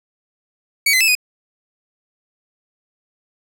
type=tone with pitch steps; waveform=sawtooth; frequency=2251 / 2042 / 2622 / 2486 Hz; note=C#7 / C7 / E7 / D#7; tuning=+26 / -43 / -10 / -2 cents; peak=-9 dBFS; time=0.86-1.152 s; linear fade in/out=5 ms; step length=73 ms; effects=none